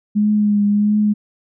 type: tone with vibrato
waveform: sine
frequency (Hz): 207.7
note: G#3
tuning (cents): 0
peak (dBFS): -12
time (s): 0.15-1.14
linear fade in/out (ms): 20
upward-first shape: triangle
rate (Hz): 1.5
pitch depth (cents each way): 32
effects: none